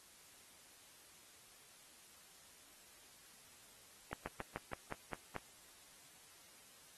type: slowing click train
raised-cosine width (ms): 0.5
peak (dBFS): -26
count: 8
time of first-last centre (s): 4.13-5.363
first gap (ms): 130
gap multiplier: 1.1
effects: white hiss -62 dBFS RMS until 6.97 s + AAC 32 kbps